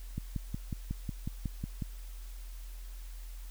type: click train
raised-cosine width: 5 ms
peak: -22 dBFS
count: 10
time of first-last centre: 0.18-1.822 s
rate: 5.48 Hz
effects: added 42 Hz sine -41 dBFS peak until 3.5 s + white hiss -57 dBFS RMS until 3.5 s